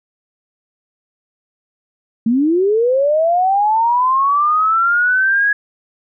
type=linear sweep; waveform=sine; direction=up; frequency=217.2 to 1677 Hz; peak=-11 dBFS; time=2.26-5.53 s; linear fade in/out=5 ms; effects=none